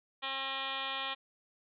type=tone with frequency modulation; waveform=sine; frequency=2152 Hz; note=C7; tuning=48 cents sharp; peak=-34 dBFS; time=0.22-1.15 s; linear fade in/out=20 ms; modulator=269 Hz; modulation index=5.5; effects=none